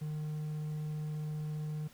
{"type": "tone", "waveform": "triangle", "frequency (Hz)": 152.5, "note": "D#3", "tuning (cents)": -34, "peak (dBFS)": -33, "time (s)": [0.01, 1.88], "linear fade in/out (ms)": 10, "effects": ["pink hiss -60 dBFS RMS until 1.93 s"]}